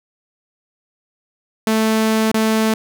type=tone with dropouts; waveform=sawtooth; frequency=220 Hz; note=A3; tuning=in tune; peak=-10 dBFS; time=1.67-2.74 s; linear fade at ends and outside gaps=2 ms; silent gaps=2.316-2.343 s; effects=none